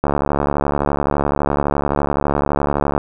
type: click train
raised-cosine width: 1 ms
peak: -3 dBFS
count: 212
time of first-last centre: 0.04-2.979 s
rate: 71.8 Hz
effects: none